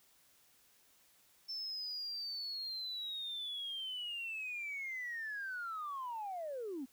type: linear sweep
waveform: sine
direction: down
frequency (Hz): 5340 to 241.7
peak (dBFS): -38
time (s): 1.48-6.86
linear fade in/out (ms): 20
effects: tanh soft clip ceiling -35 dBFS + white hiss -68 dBFS RMS until 6.92 s